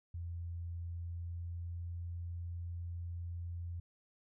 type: tone with pitch glide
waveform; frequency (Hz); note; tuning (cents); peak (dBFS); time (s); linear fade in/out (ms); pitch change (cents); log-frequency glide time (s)
sine; 85.4 to 86.14; F2 to F2; -38 to -23; -39; 0.14-3.8; 5; +15; 0.84-2.01
effects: none